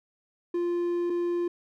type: tone pair in turn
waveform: triangle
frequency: 348 / 348 Hz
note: F4 / F4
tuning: -6 / -6 cents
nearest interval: unison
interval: 0 cents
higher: neither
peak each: -23 dBFS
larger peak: neither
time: 0.54-1.1 / 1.1-1.48 s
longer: first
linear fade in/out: 5 ms
effects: none